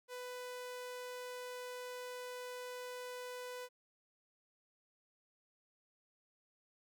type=tone; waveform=sawtooth; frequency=497.4 Hz; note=B4; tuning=12 cents sharp; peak=-40 dBFS; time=0.08-3.69 s; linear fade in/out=50 ms; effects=none